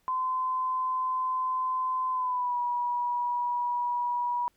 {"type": "tone with pitch glide", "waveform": "sine", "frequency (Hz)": [1027, 969.4], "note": ["C6", "B5"], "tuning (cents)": [-33, -32], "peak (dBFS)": -26, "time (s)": [0.08, 4.48], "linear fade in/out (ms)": 0, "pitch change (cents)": -99, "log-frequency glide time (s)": [2.11, 2.59], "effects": ["pink hiss -70 dBFS RMS until 4.56 s"]}